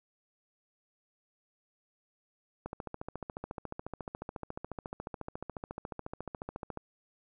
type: click train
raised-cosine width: 1 ms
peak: -24 dBFS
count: 59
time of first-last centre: 2.66-6.773 s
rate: 14.1 Hz
effects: none